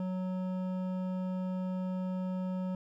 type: tone with hard clipping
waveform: sine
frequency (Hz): 185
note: F#3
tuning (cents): 0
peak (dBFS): -34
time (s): 0-2.75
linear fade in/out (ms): 2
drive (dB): 11
effects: none